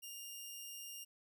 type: tone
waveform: 10% pulse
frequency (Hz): 2819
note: F7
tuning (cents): +16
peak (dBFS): -38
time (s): 0.02-1.05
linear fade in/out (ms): 20
effects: none